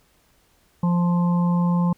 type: harmonic tone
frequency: 174.61 Hz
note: F3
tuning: in tune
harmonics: 1 / 3 / 5 / 6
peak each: -17 / -34 / -32 / -32 dBFS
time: 0.83-1.93 s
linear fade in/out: 5 ms
effects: pink hiss -61 dBFS RMS until 1.97 s